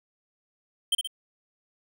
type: tone with echo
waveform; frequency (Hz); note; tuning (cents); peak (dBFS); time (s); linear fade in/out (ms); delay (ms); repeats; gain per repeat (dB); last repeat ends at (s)
square; 3136; G7; 0; -21; 0.92-0.95; 5; 62; 2; -5; 1.074
effects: none